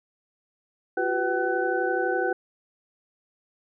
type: tone cluster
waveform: sine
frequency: 349.5 / 381.4 / 496.4 / 762 / 1501 Hz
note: F4 / G4 / B4 / G5 / F#6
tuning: +1 / -47 / +9 / -49 / +24 cents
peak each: -29 dBFS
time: 0.97-2.33 s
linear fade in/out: 5 ms
effects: none